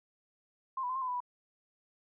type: tone with pitch steps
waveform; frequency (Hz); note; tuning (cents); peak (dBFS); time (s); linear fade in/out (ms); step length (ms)
sine; 1055 / 986 / 1030 / 1066 / 1017 / 991 / 983; C6 / B5 / C6 / C6 / C6 / B5 / B5; +14 / -3 / -28 / +32 / -50 / +6 / -8; -32; 0.77-1.204; 5; 62
effects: none